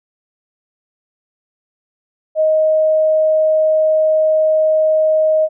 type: tone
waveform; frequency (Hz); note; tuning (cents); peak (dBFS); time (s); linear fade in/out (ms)
sine; 626; D#5; +10; -10; 2.35-5.49; 50
effects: none